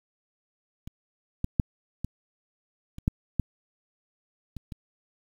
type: clicks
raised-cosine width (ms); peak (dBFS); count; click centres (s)
5; -27 / -14 / -8 / -18 / -27 / -10 / -11 / -25 / -25; 9; 0.875 / 1.444 / 1.598 / 2.046 / 2.984 / 3.079 / 3.397 / 4.567 / 4.722
effects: 8-bit